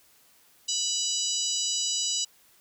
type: harmonic tone with a mistuned harmonic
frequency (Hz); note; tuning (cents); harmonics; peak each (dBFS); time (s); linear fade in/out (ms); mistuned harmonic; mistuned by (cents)
983; B5; -8; 3 / 4 / 5 / 6 / 7 / 8; -33 / -33 / -33 / -33 / -33 / -33; 0.68-2.25; 10; 8; -25
effects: white hiss -60 dBFS RMS until 2.6 s